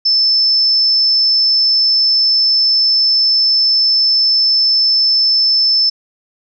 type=tone; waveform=sine; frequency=5274 Hz; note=E8; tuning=in tune; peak=-9 dBFS; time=0.05-5.9 s; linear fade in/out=10 ms; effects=none